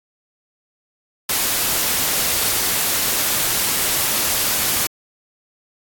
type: noise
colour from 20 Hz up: white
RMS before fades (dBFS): -19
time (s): 1.29-4.87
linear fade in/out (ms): 5
effects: AAC 64 kbps